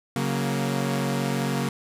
sawtooth chord, F# major, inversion second, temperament equal, 138.59 / 185 / 233.1 Hz, C#3 / F#3 / A#3, 0 / 0 / 0 cents, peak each -23 / -26 / -24 dBFS, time 0.16-1.69 s, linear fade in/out 2 ms, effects resampled to 32000 Hz + 8-bit

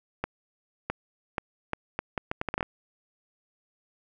accelerating click train, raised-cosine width 0.5 ms, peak -13 dBFS, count 13, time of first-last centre 0.24-2.628 s, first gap 660 ms, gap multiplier 0.73, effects none

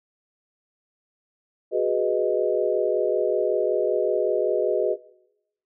sine chord, G# minor seventh, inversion third, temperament equal, 370 / 415.3 / 493.9 / 622.3 Hz, F#4 / G#4 / B4 / D#5, 0 / 0 / 0 / 0 cents, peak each -25 dBFS, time 1.71-4.97 s, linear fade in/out 50 ms, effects noise-tail reverb RT60 0.9 s tail -21 dB re dry

